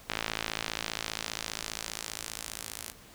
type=tone with band-pass filter sweep; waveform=sawtooth; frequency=55 Hz; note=A1; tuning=in tune; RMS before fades=-38 dBFS; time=0.09-2.92 s; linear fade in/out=10 ms; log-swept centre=2800 to 11000 Hz; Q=0.84; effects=pink hiss -53 dBFS RMS until 3.14 s